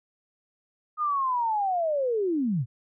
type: linear sweep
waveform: sine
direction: down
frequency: 1244.5 to 105 Hz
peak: -23 dBFS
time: 0.97-2.66 s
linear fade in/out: 50 ms
effects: none